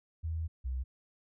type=tone pair in turn; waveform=sine; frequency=81 / 64.29 Hz; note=E2 / C2; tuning=-30 / -30 cents; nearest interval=major third; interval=400 cents; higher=first; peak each=-32 / -32 dBFS; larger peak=neither; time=0.23-0.48 / 0.64-0.84 s; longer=first; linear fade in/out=20 ms; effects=none